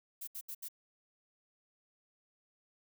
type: noise bursts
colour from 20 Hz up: violet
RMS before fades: -43 dBFS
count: 4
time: 0.21-0.686 s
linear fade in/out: 10 ms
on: 65 ms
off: 72 ms
effects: none